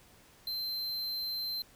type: tone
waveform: square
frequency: 4110 Hz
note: C8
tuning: 32 cents flat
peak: -34 dBFS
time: 0.47-1.62 s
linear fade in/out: 2 ms
effects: pink hiss -60 dBFS RMS until 1.75 s